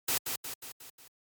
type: noise with echo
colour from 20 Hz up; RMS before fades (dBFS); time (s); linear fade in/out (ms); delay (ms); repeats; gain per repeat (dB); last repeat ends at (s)
white; -29; 0.08-0.18; 5; 180; 5; -5; 1.08
effects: high-pass 80 Hz 12 dB/octave + MP3 96 kbps